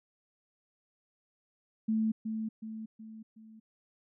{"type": "tone with echo", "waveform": "sine", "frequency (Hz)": 220, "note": "A3", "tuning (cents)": 0, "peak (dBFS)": -26, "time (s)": [1.88, 2.12], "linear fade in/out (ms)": 10, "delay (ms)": 370, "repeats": 4, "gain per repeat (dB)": -6, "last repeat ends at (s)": 3.6, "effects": []}